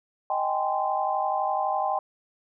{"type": "chord", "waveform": "sine", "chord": "Ab major seventh", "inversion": "second", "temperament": "just", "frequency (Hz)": [623, 778.7, 830.6, 1038.3], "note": ["Eb5", "G5", "Ab5", "C6"], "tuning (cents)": [2, -12, 0, -14], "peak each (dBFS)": [-31, -26, -31, -30], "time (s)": [0.3, 1.99], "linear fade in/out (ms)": 2, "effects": []}